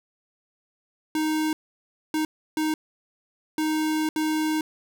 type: tone bursts at uneven times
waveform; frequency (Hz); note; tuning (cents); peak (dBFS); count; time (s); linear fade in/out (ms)
square; 311.1; D#4; 0; -23; 5; 1.15-1.53 / 2.14-2.25 / 2.57-2.74 / 3.58-4.09 / 4.16-4.61; 2
effects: none